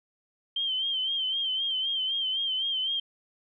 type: tone with vibrato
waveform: sine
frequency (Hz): 3136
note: G7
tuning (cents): 0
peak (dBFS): -26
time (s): 0.56-3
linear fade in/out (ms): 5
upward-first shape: sine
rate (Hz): 3.9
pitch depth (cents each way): 61
effects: none